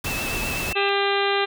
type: noise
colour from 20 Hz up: pink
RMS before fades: -28 dBFS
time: 0.04-0.73 s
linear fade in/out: 5 ms
type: tone with vibrato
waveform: sine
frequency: 2637 Hz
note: E7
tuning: in tune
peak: -28 dBFS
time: 0.06-0.89 s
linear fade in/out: 0 ms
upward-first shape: triangle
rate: 7.9 Hz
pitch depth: 41 cents each way
type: harmonic tone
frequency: 398.9 Hz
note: G4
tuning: 30 cents sharp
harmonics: 1 / 2 / 3 / 4 / 5 / 6 / 7 / 8 / 9 / 10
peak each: -23 / -26 / -28 / -29 / -30 / -31 / -31 / -32 / -33 / -33 dBFS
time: 0.75-1.46 s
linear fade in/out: 20 ms
effects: none